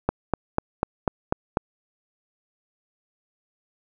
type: click train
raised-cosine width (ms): 1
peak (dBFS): -6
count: 7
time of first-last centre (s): 0.09-1.571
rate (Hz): 4.05
effects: none